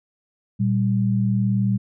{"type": "tone pair together", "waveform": "sine", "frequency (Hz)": [117.32, 196], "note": ["A#2", "G3"], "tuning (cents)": [12, 0], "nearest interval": "major sixth", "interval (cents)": 888, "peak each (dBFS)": -20, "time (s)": [0.59, 1.78], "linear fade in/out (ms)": 20, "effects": []}